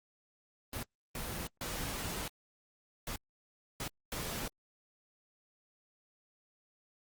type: noise bursts at uneven times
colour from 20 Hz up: pink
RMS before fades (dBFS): -39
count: 6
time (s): 0.73-0.83 / 1.15-1.47 / 1.61-2.28 / 3.07-3.16 / 3.8-3.88 / 4.12-4.48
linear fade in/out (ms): 2
effects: Opus 24 kbps